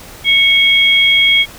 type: tone pair together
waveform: sine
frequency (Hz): 2215 / 3274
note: C#7 / G#7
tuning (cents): -2 / -25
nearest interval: perfect fifth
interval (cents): 677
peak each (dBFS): -10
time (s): 0.24-1.46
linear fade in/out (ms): 50
effects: pink hiss -35 dBFS RMS until 1.58 s